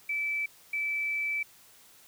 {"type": "tone bursts at uneven times", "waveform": "sine", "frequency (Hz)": 2315, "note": "D7", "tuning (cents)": -25, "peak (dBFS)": -28, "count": 2, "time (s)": [[0.09, 0.46], [0.73, 1.43]], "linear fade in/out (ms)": 5, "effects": ["white hiss -57 dBFS RMS until 2.07 s"]}